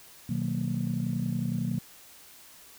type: chord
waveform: sine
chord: B major seventh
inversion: none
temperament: just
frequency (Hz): 123.47 / 154.34 / 185.21 / 231.5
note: B2 / D#3 / F#3 / A#3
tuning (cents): 0 / -14 / +2 / -12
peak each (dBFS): -32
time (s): 0.29-1.79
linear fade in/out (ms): 5
effects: tanh soft clip ceiling -19 dBFS + white hiss -52 dBFS RMS until 2.78 s

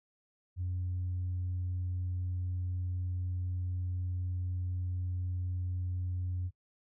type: tone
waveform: sine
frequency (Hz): 90.4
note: F#2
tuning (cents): -40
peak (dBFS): -31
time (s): 0.56-6.51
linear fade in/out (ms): 50
effects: noise-tail reverb RT60 0.1 s tail -18 dB re dry + tanh soft clip ceiling -29 dBFS

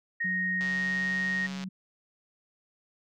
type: tone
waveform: sine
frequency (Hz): 1864.7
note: A#6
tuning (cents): 0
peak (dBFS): -27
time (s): 0.2-1.47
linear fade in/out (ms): 10
type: tone with pitch glide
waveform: sine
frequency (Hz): 185 to 187.8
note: F#3 to F#3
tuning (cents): 0 to +26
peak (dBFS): -34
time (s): 0.24-1.69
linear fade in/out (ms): 10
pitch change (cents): +26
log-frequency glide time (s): 0.65-1.46
type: click train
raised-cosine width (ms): 0.2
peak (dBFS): -24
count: 144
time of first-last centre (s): 0.61-1.639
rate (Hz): 139
effects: none

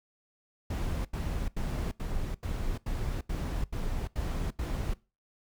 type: noise bursts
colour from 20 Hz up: brown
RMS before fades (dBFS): -32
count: 10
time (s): 0.7-4.938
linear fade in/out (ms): 5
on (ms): 350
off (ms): 82
effects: noise-tail reverb RT60 0.3 s tail -21 dB re dry

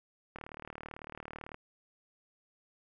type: click train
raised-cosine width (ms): 0.5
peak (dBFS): -28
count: 46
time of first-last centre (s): 0.36-1.544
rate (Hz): 38
effects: none

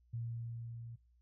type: tone with level ramp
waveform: sine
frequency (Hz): 116.54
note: A#2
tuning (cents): 0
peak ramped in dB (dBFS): -37 to -46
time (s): 0.13-0.96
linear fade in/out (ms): 10
effects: noise-tail reverb RT60 0.4 s tail -21 dB re dry + added 60 Hz sine -66 dBFS peak until 1.21 s

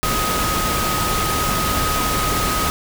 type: tone in noise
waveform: sine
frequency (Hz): 1257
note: D#6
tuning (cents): +17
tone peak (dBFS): -22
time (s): 0.03-2.7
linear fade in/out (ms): 0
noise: pink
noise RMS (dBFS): -21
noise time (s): 0.03-2.7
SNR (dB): -4
effects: none

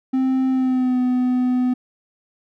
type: tone with pitch glide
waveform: triangle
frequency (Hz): 261.6 to 251.1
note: C4 to B3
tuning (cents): 0 to +29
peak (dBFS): -14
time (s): 0.13-1.74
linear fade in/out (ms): 10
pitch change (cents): -71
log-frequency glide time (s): 0.5-0.99
effects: none

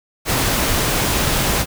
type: noise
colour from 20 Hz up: pink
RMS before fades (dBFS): -18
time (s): 0.25-1.66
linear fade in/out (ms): 50
effects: none

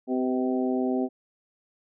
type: harmonic tone with a mistuned harmonic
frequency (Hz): 128.3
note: C3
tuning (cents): -34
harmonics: 2 / 3 / 4 / 5 / 6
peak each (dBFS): -25 / -29 / -35 / -34 / -36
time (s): 0.07-1.09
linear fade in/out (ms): 50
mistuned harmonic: 4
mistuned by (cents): -32
effects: none

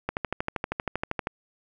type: click train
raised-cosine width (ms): 0.5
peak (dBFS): -12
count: 16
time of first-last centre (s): 0.09-1.271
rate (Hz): 12.7
effects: none

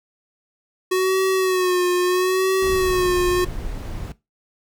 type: tone with vibrato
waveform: square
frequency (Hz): 368.8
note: F#4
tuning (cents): -6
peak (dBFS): -17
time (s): 0.91-3.45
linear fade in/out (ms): 10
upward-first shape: sine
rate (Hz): 0.75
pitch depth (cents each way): 52
type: noise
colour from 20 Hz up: brown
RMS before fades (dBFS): -29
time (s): 2.62-4.12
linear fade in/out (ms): 2
effects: noise-tail reverb RT60 0.2 s tail -18 dB re dry

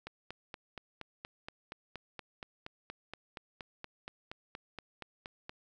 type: click train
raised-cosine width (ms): 0.3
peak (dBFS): -26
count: 24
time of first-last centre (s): 0.07-5.495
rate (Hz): 4.24
effects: none

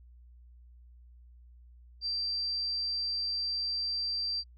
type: tone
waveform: sine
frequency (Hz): 4699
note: D8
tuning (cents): 0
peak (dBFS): -30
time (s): 2.01-4.44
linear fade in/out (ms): 50
effects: added 60 Hz sine -52 dBFS peak until 4.57 s + AAC 32 kbps

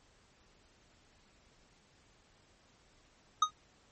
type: tone with exponential decay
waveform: square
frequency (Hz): 1248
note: D#6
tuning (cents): +5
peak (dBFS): -21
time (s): 3.42-3.51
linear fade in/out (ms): 5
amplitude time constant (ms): 19
effects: pink hiss -66 dBFS RMS until 3.91 s + MP3 32 kbps

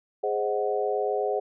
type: chord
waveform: sine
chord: Ab dominant seventh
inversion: none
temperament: equal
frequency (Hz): 415.3 / 523.3 / 622.3 / 740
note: Ab4 / C5 / Eb5 / Gb5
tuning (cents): 0 / 0 / 0 / 0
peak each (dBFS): -27 / -30 / -32 / -30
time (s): 0.23-1.4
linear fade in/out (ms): 10
effects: none

